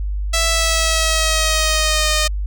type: tone with pitch glide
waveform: 5% pulse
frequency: 659.3 to 615.1 Hz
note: E5 to D#5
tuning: 0 to -20 cents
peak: -4 dBFS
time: 0.33-2.28 s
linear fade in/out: 10 ms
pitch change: -120 cents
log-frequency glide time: 0.49-2.09 s
effects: added 50 Hz sine -19 dBFS peak until 2.46 s